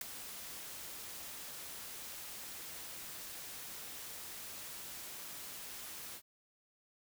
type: noise with ADSR envelope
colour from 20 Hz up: white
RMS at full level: -36 dBFS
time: 0.01-6.22 s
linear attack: 4 ms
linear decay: 6 ms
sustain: -11 dB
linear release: 66 ms
effects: none